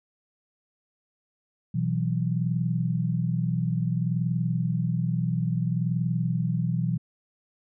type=chord; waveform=sine; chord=B suspended fourth; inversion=none; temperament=just; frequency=123.47 / 164.63 / 185.21 Hz; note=B2 / E3 / F#3; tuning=0 / -2 / +2 cents; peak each=-27 / -26 / -31 dBFS; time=1.74-6.98 s; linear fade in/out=10 ms; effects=none